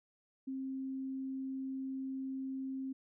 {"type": "tone", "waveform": "sine", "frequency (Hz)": 265.7, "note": "C4", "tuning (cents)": 27, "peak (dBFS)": -37, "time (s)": [0.47, 2.93], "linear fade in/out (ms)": 10, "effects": []}